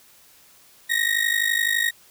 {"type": "ring-modulated tone", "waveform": "35% pulse", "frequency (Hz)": 1877, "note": "A#6", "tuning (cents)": 11, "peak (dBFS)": -15, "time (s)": [0.89, 1.91], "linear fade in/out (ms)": 20, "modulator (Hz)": 25.9, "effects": ["white hiss -53 dBFS RMS until 2.1 s"]}